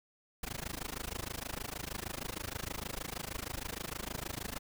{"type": "noise with amplitude modulation", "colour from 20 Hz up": "pink", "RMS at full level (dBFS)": -37, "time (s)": [0.43, 4.59], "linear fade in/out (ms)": 5, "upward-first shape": "sine", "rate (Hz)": 26.4, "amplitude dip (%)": 100, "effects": []}